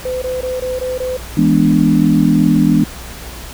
sine tone bursts, 509 Hz, C5, 48 cents flat, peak -17 dBFS, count 6, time 0.05-1.17 s, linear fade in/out 5 ms, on 170 ms, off 20 ms
sine chord, E dominant seventh, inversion none, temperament equal with one note detuned, 164.81 / 207.7 / 246.1 / 293.7 Hz, E3 / G#3 / B3 / D4, 0 / 0 / -6 / 0 cents, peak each -14 dBFS, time 1.37-2.84 s, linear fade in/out 5 ms
effects added 60 Hz sine -32 dBFS peak until 3.53 s + pink hiss -32 dBFS RMS until 3.53 s

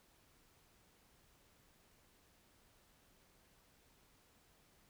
silence, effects pink hiss -70 dBFS RMS until 4.89 s

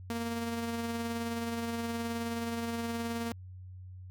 sawtooth tone with tremolo, 232.1 Hz, A#3, 7 cents flat, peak -28 dBFS, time 0.1-3.32 s, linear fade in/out 0 ms, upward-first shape sine, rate 19 Hz, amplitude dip 30%, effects added 92 Hz sine -44 dBFS peak until 4.1 s

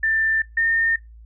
sine tone pair in turn, 1781 / 1821.6 Hz, A6 / A#6, +21 / -40 cents, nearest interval unison, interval 39 cents, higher second, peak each -17 / -16 dBFS, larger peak second, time 0.03-0.42 / 0.57-0.96 s, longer neither, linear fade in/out 5 ms, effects noise-tail reverb RT60 0.2 s tail -24 dB re dry + added 56 Hz sine -41 dBFS peak until 1.25 s

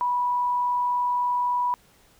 sine tone with frequency modulation, 980 Hz, B5, 14 cents flat, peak -21 dBFS, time 0.01-1.74 s, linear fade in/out 0 ms, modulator 43.6 Hz, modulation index 0.2, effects pink hiss -58 dBFS RMS until 2.19 s

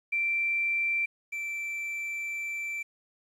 sine / triangle tone pair in turn, 2349 / 2337 Hz, D7 / D7, 0 / -9 cents, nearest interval unison, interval 9 cents, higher first, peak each -25 / -30 dBFS, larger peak first, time 0.12-1.06 / 1.32-2.83 s, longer second, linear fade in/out 10 ms, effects resampled to 32000 Hz + 10-bit

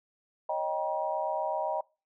sine chord, Eb dominant seventh, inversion third, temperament equal with one note detuned, 554.4 / 622.3 / 784 / 955.2 Hz, Db5 / Eb5 / G5 / Bb5, 0 / 0 / 0 / +42 cents, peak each -38 / -32 / -34 / -33 dBFS, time 0.49-1.81 s, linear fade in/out 5 ms, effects noise-tail reverb RT60 0.3 s tail -23 dB re dry

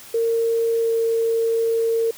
sine tone with pitch glide, 458.7 to 456.1 Hz, A#4 to A#4, -28 to -38 cents, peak -17 dBFS, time 0.14-2.11 s, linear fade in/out 5 ms, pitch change -10 cents, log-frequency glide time 0.8-0.87 s, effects white hiss -42 dBFS RMS until 2.17 s

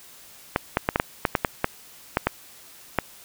clicks, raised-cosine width 0.5 ms, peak -4 dBFS, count 12, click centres 0.561 / 0.771 / 0.889 / 0.959 / 0.999 / 1.252 / 1.352 / 1.448 / 1.644 / 2.171 / 2.27 / 2.987 s, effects white hiss -48 dBFS RMS until 3.24 s

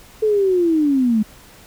sine linear sweep, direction down, 440 to 207.7 Hz, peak -13 dBFS, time 0.22-1.23 s, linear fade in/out 10 ms, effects pink hiss -45 dBFS RMS until 1.66 s

